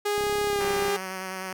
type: tone with pitch glide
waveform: sawtooth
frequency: 412.6 to 402.5 Hz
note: G#4 to G4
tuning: -11 to +46 cents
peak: -20 dBFS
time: 0.05-0.97 s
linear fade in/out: 10 ms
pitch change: -43 cents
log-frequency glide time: 0.46-0.63 s
type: click train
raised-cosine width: 2 ms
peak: -25 dBFS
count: 25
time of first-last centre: 0.18-0.882 s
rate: 34.2 Hz
type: tone with vibrato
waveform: 5% pulse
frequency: 188 Hz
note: F#3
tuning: 28 cents sharp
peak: -21 dBFS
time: 0.6-1.53 s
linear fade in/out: 2 ms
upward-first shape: sine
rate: 9.8 Hz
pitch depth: 18 cents each way
effects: none